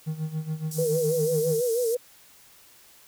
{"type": "tone with tremolo", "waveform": "triangle", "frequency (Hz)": 156.7, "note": "D#3", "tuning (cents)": 13, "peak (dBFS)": -23, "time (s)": [0.06, 1.61], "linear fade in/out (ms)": 20, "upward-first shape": "sine", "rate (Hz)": 7.1, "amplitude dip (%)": 80}
{"type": "band-pass noise", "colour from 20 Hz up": "white", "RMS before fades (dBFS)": -37, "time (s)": [0.71, 1.95], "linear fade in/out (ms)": 5, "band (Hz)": [5300, 14000], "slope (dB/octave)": 24}
{"type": "tone with vibrato", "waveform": "sine", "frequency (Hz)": 473.2, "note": "A#4", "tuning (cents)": 26, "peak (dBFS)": -22, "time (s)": [0.78, 1.97], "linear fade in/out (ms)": 10, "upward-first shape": "sine", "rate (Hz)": 6.1, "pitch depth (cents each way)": 92}
{"effects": ["white hiss -54 dBFS RMS until 3.07 s"]}